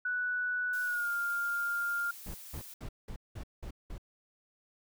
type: tone with pitch glide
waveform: sine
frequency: 1480 to 1403.4 Hz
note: F#6 to F6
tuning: 0 to +8 cents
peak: -30 dBFS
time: 0.05-2.11 s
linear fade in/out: 5 ms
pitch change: -92 cents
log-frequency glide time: 0.83-1.11 s
type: noise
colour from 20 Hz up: blue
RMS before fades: -48 dBFS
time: 0.73-2.74 s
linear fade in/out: 5 ms
type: noise bursts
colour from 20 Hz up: brown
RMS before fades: -41 dBFS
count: 7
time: 2.26-3.981 s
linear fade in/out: 5 ms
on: 83 ms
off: 190 ms
effects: none